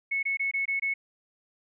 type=tone bursts; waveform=sine; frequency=2200 Hz; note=C#7; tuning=14 cents flat; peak=-25 dBFS; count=6; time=0.11-0.94 s; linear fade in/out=10 ms; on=120 ms; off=22 ms; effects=none